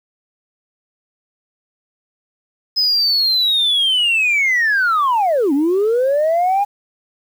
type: linear two-way sweep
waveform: sine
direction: down then up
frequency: 5100 to 267.2 to 823 Hz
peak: -11 dBFS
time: 2.76-6.65 s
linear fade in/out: 20 ms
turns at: 5.53 s
effects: tanh soft clip ceiling -10 dBFS + 7-bit